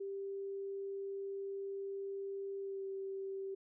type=tone with pitch glide; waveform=sine; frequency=393.6 to 388.2 Hz; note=G4 to G4; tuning=+7 to -17 cents; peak=-39 dBFS; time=0-3.55 s; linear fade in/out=10 ms; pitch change=-24 cents; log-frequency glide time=2.6-2.85 s; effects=none